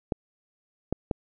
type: clicks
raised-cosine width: 2 ms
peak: -12 dBFS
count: 3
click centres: 0.122 / 0.926 / 1.112 s
effects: none